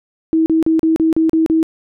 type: tone bursts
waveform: sine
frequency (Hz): 321.9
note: E4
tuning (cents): -41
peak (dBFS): -10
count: 8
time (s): 0.33-1.629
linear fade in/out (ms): 0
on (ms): 130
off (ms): 37
effects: none